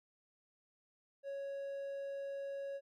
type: tone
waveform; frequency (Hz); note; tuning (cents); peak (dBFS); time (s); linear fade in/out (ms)
triangle; 554.4; C#5; 0; -38; 1.23-2.81; 50
effects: none